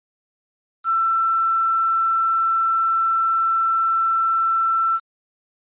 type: tone with quantisation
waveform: sine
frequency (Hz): 1339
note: E6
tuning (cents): +27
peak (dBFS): -16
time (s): 0.84-5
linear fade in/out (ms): 50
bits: 7
effects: resampled to 8000 Hz